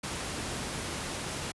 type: noise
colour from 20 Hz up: pink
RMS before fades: -35 dBFS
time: 0.03-1.52 s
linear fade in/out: 10 ms
effects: high-pass 60 Hz 12 dB/octave + resampled to 24000 Hz